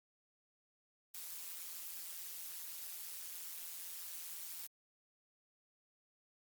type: noise with amplitude modulation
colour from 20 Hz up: blue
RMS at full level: -43 dBFS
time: 1.14-4.67 s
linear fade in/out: 5 ms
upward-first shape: sine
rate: 172 Hz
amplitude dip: 85%
effects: Opus 48 kbps